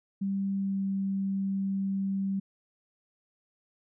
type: tone with pitch glide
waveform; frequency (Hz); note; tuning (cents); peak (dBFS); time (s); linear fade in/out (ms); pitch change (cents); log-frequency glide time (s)
sine; 196 to 194.76; G3 to G3; 0 to -11; -27; 0.21-2.4; 10; -11; 0.55-0.81
effects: none